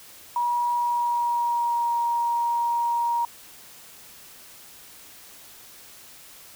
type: tone with pitch glide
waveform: sine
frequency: 960 to 943 Hz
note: B5 to A#5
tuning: -49 to +20 cents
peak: -21 dBFS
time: 0.36-3.25 s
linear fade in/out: 2 ms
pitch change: -31 cents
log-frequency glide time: 0.7-1.91 s
effects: white hiss -47 dBFS RMS until 6.55 s